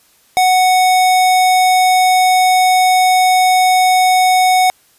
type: tone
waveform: square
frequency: 740 Hz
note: F#5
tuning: in tune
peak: -9 dBFS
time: 0.37-4.7 s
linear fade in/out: 0 ms
effects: white hiss -52 dBFS RMS until 4.98 s + resampled to 32000 Hz